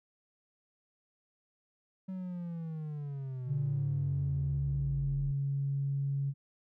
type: linear sweep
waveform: triangle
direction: down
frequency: 190 to 36.71 Hz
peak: -34 dBFS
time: 2.08-5.32 s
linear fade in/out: 10 ms
type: tone with pitch glide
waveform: sine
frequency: 142.7 to 138.96 Hz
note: D3 to C#3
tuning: -49 to +5 cents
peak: -29 dBFS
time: 3.46-6.34 s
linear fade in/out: 50 ms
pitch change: -46 cents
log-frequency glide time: 3.67-4.07 s
effects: tanh soft clip ceiling -22 dBFS